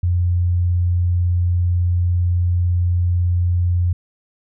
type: tone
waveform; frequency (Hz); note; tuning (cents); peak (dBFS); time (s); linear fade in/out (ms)
sine; 88.2; F2; +18; -14; 0.03-3.93; 5
effects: none